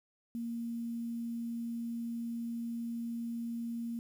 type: tone with quantisation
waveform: sine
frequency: 233.1 Hz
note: A#3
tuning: in tune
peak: -35 dBFS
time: 0.35-3.99 s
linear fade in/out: 0 ms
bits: 10
effects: none